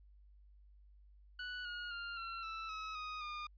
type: tone with pitch steps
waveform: sawtooth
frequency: 1480 / 1438.7 / 1398.5 / 1359.5 / 1321.6 / 1284.7 / 1248.8 / 1214 Hz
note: F#6 / F#6 / F6 / F6 / E6 / E6 / D#6 / D#6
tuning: 0 / -49 / +2 / -47 / +4 / -45 / +6 / -43 cents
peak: -38 dBFS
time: 1.39-3.47 s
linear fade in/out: 5 ms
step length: 260 ms
effects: added 50 Hz sine -59 dBFS peak until 3.57 s + resampled to 11025 Hz